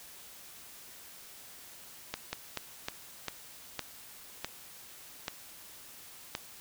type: slowing click train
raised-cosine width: 0.2 ms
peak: -16 dBFS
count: 9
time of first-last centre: 2.14-6.351 s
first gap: 190 ms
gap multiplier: 1.28
effects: white hiss -51 dBFS RMS until 6.6 s